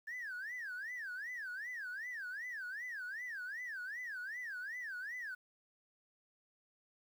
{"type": "tone with vibrato", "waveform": "sine", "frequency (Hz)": 1710, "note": "A6", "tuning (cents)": -50, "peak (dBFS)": -39, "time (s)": [0.07, 5.35], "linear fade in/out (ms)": 10, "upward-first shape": "sine", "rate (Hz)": 2.6, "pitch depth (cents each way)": 280, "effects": ["tanh soft clip ceiling -39 dBFS", "11-bit"]}